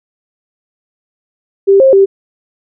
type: tone with pitch steps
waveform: sine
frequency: 393.3 / 533 / 391 Hz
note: G4 / C5 / G4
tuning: +6 / +32 / -4 cents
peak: -3 dBFS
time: 1.67-2.06 s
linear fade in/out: 20 ms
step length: 130 ms
effects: none